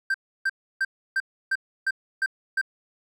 triangle tone bursts, 1568 Hz, G6, in tune, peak -19 dBFS, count 8, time 0.1-2.614 s, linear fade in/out 5 ms, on 43 ms, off 310 ms, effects none

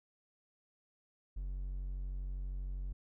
triangle tone, 46.31 Hz, F#1, 2 cents sharp, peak -35 dBFS, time 1.36-2.93 s, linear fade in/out 10 ms, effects none

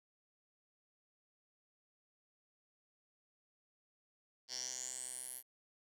10% pulse tone with band-pass filter sweep, 127.1 Hz, C3, 50 cents flat, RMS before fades -45 dBFS, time 4.48-5.43 s, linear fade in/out 50 ms, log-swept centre 5000 to 12000 Hz, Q 7.8, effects none

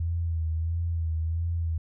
sine tone with vibrato, 82.41 Hz, E2, in tune, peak -25 dBFS, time 0-1.78 s, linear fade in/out 5 ms, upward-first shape sine, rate 1.5 Hz, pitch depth 48 cents each way, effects none

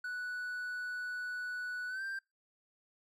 triangle tone with pitch glide, 1480 to 1577.1 Hz, F#6 to G6, 0 to +10 cents, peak -35 dBFS, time 0.04-2.19 s, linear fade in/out 5 ms, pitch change +110 cents, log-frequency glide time 1.88-2.03 s, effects noise-tail reverb RT60 0.2 s tail -23 dB re dry

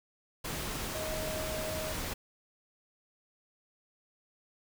sine tone in noise, 627 Hz, D#5, 13 cents sharp, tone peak -37 dBFS, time 0.94-1.93 s, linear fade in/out 10 ms, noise pink, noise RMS -37 dBFS, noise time 0.44-2.14 s, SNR -3 dB, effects none

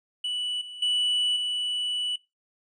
triangle tone with level steps, 2960 Hz, F#7, in tune, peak -25 / -36 / -20 / -24 dBFS, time 0.24-2.16 s, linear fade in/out 5 ms, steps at 0.61 / 0.82 / 1.36 s, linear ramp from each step 5 ms, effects noise-tail reverb RT60 0.2 s tail -18 dB re dry + resampled to 22050 Hz

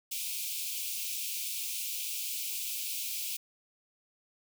white high-pass noise, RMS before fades -36 dBFS, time 0.11-3.37 s, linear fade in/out 10 ms, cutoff 2300 Hz, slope 96 dB/octave, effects none

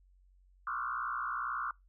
sine tone with frequency modulation, 1260 Hz, D#6, 21 cents sharp, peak -33 dBFS, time 0.67-1.71 s, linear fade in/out 2 ms, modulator 61.1 Hz, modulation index 3.2, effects noise-tail reverb RT60 0.2 s tail -24 dB re dry + added 46 Hz sine -61 dBFS peak until 1.88 s

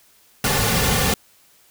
pink noise with comb filter, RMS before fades -19 dBFS, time 0.44-1.14 s, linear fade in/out 2 ms, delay 3.1 ms, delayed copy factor -0.75, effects white hiss -55 dBFS RMS until 1.7 s

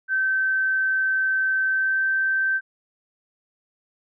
sine tone with pitch glide, 1544 to 1554.7 Hz, G6 to G6, -27 to -15 cents, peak -19 dBFS, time 0.08-2.61 s, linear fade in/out 50 ms, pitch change +12 cents, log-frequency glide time 1.68-2.05 s, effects none

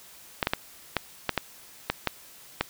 clicks, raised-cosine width 0.3 ms, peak -7 dBFS, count 9, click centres 0.428 / 0.471 / 0.535 / 0.967 / 1.293 / 1.377 / 1.9 / 2.073 / 2.61 s, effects white hiss -50 dBFS RMS until 2.69 s

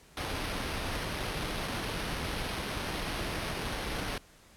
pink noise with sample-and-hold, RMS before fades -35 dBFS, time 0.17-4.18 s, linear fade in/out 2 ms, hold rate 7350 Hz, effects pink hiss -58 dBFS RMS until 4.56 s + low-pass 12000 Hz 12 dB/octave

